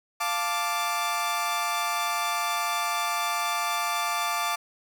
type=chord; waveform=sawtooth; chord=D minor; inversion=first; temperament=equal; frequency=698.5 / 880 / 1174.7 Hz; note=F5 / A5 / D6; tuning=0 / 0 / 0 cents; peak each=-28 / -28 / -24 dBFS; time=0.2-4.56 s; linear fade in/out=10 ms; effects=none